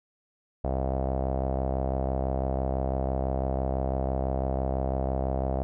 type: tone with low-pass filter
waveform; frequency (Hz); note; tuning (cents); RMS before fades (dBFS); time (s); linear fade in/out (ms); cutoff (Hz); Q
sawtooth; 66; C2; +16; -28; 0.64-5.63; 0; 670; 4.6
effects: none